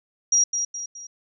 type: tone with echo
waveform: sine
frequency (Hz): 5710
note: F8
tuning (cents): +37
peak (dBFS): -15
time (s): 0.32-0.44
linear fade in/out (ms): 5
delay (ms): 210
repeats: 3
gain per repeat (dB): -7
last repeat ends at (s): 1.07
effects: none